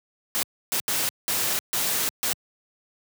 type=noise bursts at uneven times; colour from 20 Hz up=white; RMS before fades=-25 dBFS; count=6; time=0.35-0.43 / 0.72-0.8 / 0.88-1.09 / 1.28-1.59 / 1.73-2.09 / 2.23-2.33 s; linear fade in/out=0 ms; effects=high-pass 100 Hz 12 dB/octave